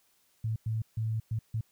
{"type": "tone bursts at uneven times", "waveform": "sine", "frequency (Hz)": 110.9, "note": "A2", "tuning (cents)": 14, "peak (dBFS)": -28, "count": 5, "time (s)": [[0.44, 0.56], [0.66, 0.82], [0.97, 1.2], [1.31, 1.39], [1.54, 1.61]], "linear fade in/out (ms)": 5, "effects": ["white hiss -69 dBFS RMS until 1.71 s"]}